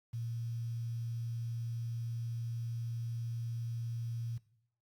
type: tone with quantisation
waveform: sine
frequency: 116.54 Hz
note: A#2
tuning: in tune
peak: -36 dBFS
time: 0.13-4.38 s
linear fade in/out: 10 ms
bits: 10
effects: noise-tail reverb RT60 0.7 s tail -19 dB re dry + Opus 48 kbps